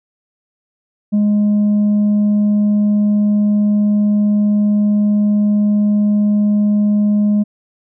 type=tone with tanh clipping; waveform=sine; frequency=207.7 Hz; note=G#3; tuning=in tune; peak=-11 dBFS; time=1.12-7.44 s; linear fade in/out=20 ms; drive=2 dB; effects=none